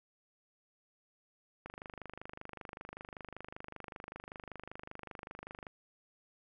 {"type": "click train", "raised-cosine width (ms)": 0.5, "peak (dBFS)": -29, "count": 102, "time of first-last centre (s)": [1.66, 5.668], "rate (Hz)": 25.2, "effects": []}